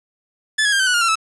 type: tone with pitch steps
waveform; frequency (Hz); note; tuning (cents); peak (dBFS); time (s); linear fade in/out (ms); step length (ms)
sawtooth; 1735 / 1666.2 / 1600.2 / 1536.8 / 1475.9 / 1417.4 / 1361.3 / 1307.3; A6 / G#6 / G6 / G6 / F#6 / F6 / F6 / E6; -25 / +5 / +35 / -35 / -5 / +25 / -45 / -15; -11; 0.58-1.156; 10; 72
effects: resampled to 24000 Hz + 7-bit